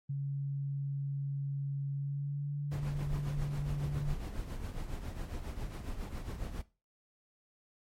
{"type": "tone with pitch glide", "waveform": "sine", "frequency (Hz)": [139.6, 144.11], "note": ["C#3", "D3"], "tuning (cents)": [13, -32], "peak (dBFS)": -32, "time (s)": [0.09, 4.15], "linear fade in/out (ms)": 10, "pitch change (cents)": 55, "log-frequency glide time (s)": [1.93, 2.59]}
{"type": "noise with tremolo", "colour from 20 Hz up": "brown", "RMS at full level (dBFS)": -36, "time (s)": [2.71, 6.62], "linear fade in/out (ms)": 10, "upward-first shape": "triangle", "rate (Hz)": 7.3, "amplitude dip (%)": 65}
{"effects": ["noise-tail reverb RT60 0.3 s tail -18 dB re dry", "MP3 64 kbps"]}